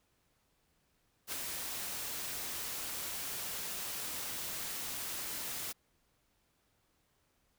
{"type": "noise with ADSR envelope", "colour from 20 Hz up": "white", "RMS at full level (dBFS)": -37, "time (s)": [1.27, 5.73], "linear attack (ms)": 53, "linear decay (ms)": 15, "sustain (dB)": -3, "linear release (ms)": 19, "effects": ["pink hiss -75 dBFS RMS until 7.58 s"]}